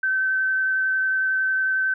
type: tone with vibrato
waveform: sine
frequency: 1538 Hz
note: G6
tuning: 33 cents flat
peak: -19 dBFS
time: 0.03-1.94 s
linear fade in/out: 5 ms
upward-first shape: sine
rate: 11 Hz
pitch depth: 9 cents each way
effects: none